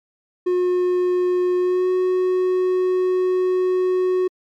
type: tone with pitch glide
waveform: triangle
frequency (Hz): 360.7 to 367.9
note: F#4 to F#4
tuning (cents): -44 to -10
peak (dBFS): -14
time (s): 0.46-4.28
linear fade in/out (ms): 10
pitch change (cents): +34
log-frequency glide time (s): 1.59-1.89
effects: MP3 96 kbps